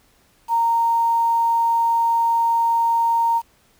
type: tone with quantisation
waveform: sine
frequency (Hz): 925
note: A#5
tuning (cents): -14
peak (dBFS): -15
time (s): 0.48-3.42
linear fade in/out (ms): 50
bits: 7
effects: pink hiss -58 dBFS RMS until 3.79 s